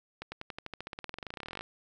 accelerating click train, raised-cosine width 0.3 ms, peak -23 dBFS, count 30, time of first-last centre 0.22-1.61 s, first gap 100 ms, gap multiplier 0.94, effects none

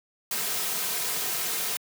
white noise with comb filter, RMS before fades -29 dBFS, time 0.31-1.77 s, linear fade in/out 2 ms, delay 3.5 ms, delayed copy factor -0.5, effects high-pass 200 Hz 12 dB/octave

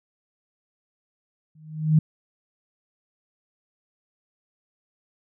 sine tone with exponential growth, 155.56 Hz, D#3, in tune, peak -11 dBFS, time 1.55-1.99 s, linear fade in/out 5 ms, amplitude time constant 94 ms, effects none

